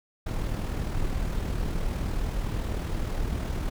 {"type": "noise with amplitude modulation", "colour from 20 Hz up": "brown", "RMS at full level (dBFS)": -27, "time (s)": [0.26, 3.7], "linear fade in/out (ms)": 10, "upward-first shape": "sine", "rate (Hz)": 39.5, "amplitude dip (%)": 40, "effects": []}